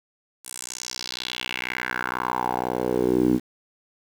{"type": "tone with band-pass filter sweep", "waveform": "10% pulse", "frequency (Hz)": 62.1, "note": "B1", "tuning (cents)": 10, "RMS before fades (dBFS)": -26, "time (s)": [0.43, 3.4], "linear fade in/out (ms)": 50, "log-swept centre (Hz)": [10000, 270], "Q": 3.4, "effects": ["7-bit"]}